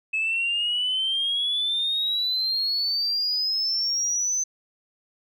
sine exponential sweep, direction up, 2585 to 6170 Hz, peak -21 dBFS, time 0.13-4.44 s, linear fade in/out 10 ms, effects tanh soft clip ceiling -18 dBFS

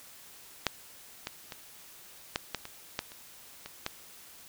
clicks, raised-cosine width 0.2 ms, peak -8 / -17 / -22 / -11 / -14 / -23 / -13 / -29 / -23 / -14 dBFS, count 10, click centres 0.667 / 1.271 / 1.522 / 2.359 / 2.547 / 2.654 / 2.991 / 3.119 / 3.66 / 3.864 s, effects white hiss -52 dBFS RMS until 4.48 s

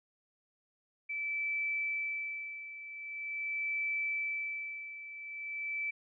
sine tone with tremolo, 2317 Hz, D7, 24 cents flat, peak -31 dBFS, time 1.09-5.91 s, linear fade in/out 10 ms, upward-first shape sine, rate 0.44 Hz, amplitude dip 75%, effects none

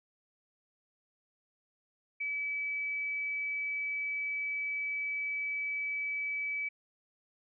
sine tone, 2294 Hz, D7, 41 cents flat, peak -32 dBFS, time 2.2-6.69 s, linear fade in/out 10 ms, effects none

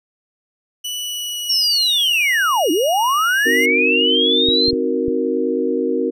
sawtooth tone with pitch glide, 2960 to 2871 Hz, F#7 to F7, 0 to +47 cents, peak -20 dBFS, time 0.84-3.66 s, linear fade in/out 10 ms, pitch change -53 cents, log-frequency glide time 0.97-2.03 s
sine linear two-way sweep, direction down then up, 5590 to 287.5 to 4230 Hz, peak -14 dBFS, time 1.49-4.71 s, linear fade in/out 10 ms, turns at 2.71 s
sine chord, C half-diminished seventh, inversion none, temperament equal, 261.6 / 311.1 / 370 / 466.2 Hz, C4 / Eb4 / Gb4 / Bb4, 0 / 0 / 0 / 0 cents, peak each -22 / -24 / -22 / -20 dBFS, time 3.45-6.11 s, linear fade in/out 20 ms
clicks, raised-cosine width 5 ms, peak -16 dBFS, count 4, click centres 4.487 / 4.683 / 4.731 / 5.082 s
effects none

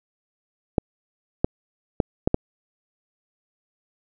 clicks, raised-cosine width 2 ms, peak -4 dBFS, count 5, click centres 0.782 / 1.445 / 2.002 / 2.275 / 2.344 s, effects none

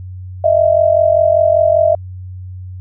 sine tone pair together, 622 / 667.1 Hz, D#5 / E5, -1 / +20 cents, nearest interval minor second, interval 121 cents, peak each -11 dBFS, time 0.44-1.95 s, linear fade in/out 5 ms, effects added 92 Hz sine -26 dBFS peak until 2.8 s

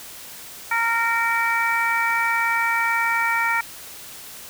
harmonic tone, 461.6 Hz, A#4, 17 cents flat, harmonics 2 / 3 / 4 / 5, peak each -24 / -24 / -24 / -24 dBFS, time 0.71-3.61 s, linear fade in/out 5 ms, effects white hiss -39 dBFS RMS until 4.49 s

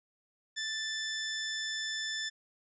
15% pulse tone, 1760 Hz, A6, in tune, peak -27 dBFS, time 0.56-2.3 s, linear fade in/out 20 ms, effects resampled to 16000 Hz

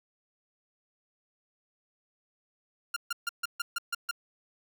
sawtooth tone bursts, 1396.9 Hz, F6, in tune, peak -25 dBFS, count 8, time 2.94-4.112 s, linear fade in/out 5 ms, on 24 ms, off 140 ms, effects none

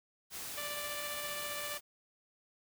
white noise, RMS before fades -43 dBFS, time 0.3-1.81 s, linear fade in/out 50 ms
10% pulse tone with tremolo, 587.3 Hz, D5, in tune, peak -30 dBFS, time 0.57-1.78 s, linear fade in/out 10 ms, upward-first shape triangle, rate 15 Hz, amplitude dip 35%
effects none

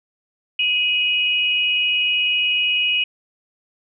sine tone pair together, 2510 / 2906 Hz, D#7 / F#7, +15 / -32 cents, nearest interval minor third, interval 253 cents, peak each -19 dBFS, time 0.59-3.04 s, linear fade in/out 5 ms, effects none

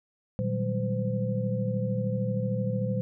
sine tone cluster, 117.6 / 153.9 / 187.2 / 200.3 / 512 Hz, A#2 / D#3 / F#3 / G3 / C5, +16 / -19 / +20 / +38 / -38 cents, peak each -29 / -37 / -32 / -34 / -33 dBFS, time 0.39-3.01 s, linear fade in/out 0 ms, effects none

